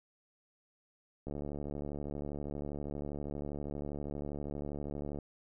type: click train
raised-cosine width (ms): 2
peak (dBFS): -27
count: 285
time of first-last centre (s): 1.27-5.187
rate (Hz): 72.5
effects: none